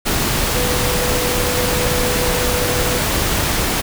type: tone in noise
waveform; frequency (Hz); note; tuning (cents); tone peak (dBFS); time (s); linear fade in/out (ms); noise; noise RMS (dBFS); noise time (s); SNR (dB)
sine; 493.9; B4; 0; -22; 0.54-2.99; 20; pink; -18; 0.05-3.82; -7
effects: none